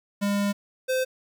square tone pair in turn, 202.2 / 516.6 Hz, G#3 / C5, -46 / -22 cents, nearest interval octave + major third, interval 1624 cents, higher second, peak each -23 dBFS, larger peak neither, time 0.21-0.53 / 0.88-1.05 s, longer first, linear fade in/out 20 ms, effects 10-bit

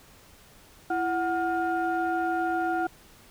sine tone cluster, 334.4 / 739 / 1415 Hz, E4 / F#5 / F6, +25 / -2 / +22 cents, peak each -28 / -26 / -31 dBFS, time 0.9-2.87 s, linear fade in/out 5 ms, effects tanh soft clip ceiling -18 dBFS + pink hiss -54 dBFS RMS until 3.3 s

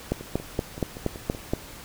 two click trains, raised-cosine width 2 ms, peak -23 / -10 dBFS, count 8 / 7, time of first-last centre 0.21-1.538 / 0.12-1.535 s, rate 5.27 / 4.24 Hz, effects pink hiss -43 dBFS RMS until 1.84 s

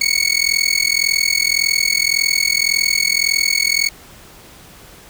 20% pulse tone with amplitude modulation, 2217 Hz, C#7, in tune, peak -5 dBFS, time 0.01-3.89 s, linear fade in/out 5 ms, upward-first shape sine, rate 41.8 Hz, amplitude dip 95%, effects pink hiss -42 dBFS RMS until 5.09 s

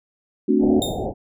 sine chord, D dominant seventh, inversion second, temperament equal, 220 / 261.6 / 293.7 / 370 Hz, A3 / C4 / D4 / F#4, 0 / 0 / 0 / 0 cents, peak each -20 dBFS, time 0.48-0.8 s, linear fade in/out 10 ms
white low-pass noise, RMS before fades -26 dBFS, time 0.59-1.14 s, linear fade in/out 50 ms, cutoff 790 Hz, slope 96 dB/octave
sawtooth tone with exponential decay, 3667 Hz, A#7, 29 cents flat, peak -18 dBFS, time 0.82-1.06 s, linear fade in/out 1 ms, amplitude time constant 51 ms
effects none

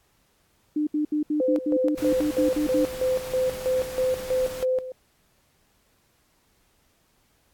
sine tone bursts, 301 Hz, D4, 43 cents sharp, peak -21 dBFS, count 12, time 0.76-2.85 s, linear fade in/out 5 ms, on 110 ms, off 70 ms
sine tone with tremolo, 513 Hz, C5, 34 cents flat, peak -20 dBFS, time 1.4-4.92 s, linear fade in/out 2 ms, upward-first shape square, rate 3.1 Hz, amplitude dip 75%
pink noise, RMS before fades -39 dBFS, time 1.97-4.64 s, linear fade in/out 10 ms
effects pink hiss -65 dBFS RMS until 7.53 s + AAC 64 kbps

